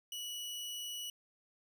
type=tone; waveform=sawtooth; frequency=2938 Hz; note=F#7; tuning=13 cents flat; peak=-37 dBFS; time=0.12-1.1 s; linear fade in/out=2 ms; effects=none